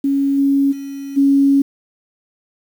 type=tone with level steps; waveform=sine; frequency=277.2 Hz; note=C#4; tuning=in tune; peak=-13 / -11 / -25 / -9 dBFS; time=0.04-1.62 s; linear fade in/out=5 ms; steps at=0.37 / 0.71 / 1.16 s; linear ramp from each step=20 ms; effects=7-bit